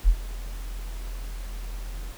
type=tone with ADSR envelope; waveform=sine; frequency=41.85 Hz; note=E1; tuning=27 cents sharp; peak=-11 dBFS; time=0.04-2.13 s; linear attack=42 ms; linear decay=64 ms; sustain=-20 dB; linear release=27 ms; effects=pink hiss -46 dBFS RMS until 2.17 s